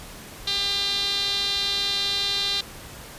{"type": "tone with band-pass filter", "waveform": "sawtooth", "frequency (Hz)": 399.7, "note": "G4", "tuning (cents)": 34, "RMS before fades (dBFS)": -25, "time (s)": [0.47, 2.61], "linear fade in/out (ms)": 5, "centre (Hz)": 3900, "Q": 7, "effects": ["pink hiss -41 dBFS RMS until 3.18 s", "resampled to 32000 Hz"]}